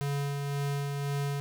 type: tone with tremolo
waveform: square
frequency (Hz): 141.7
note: C#3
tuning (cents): +38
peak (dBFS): -29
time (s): 0.01-1.4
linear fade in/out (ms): 0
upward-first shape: sine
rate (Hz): 1.9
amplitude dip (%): 30
effects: none